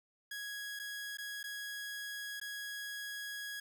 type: tone with dropouts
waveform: sawtooth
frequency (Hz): 1661.2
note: G#6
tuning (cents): 0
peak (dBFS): -37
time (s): 0.31-3.6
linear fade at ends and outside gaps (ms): 5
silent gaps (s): 0.792-0.796 / 1.172-1.184 / 1.43-1.439 / 2.4-2.413
effects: none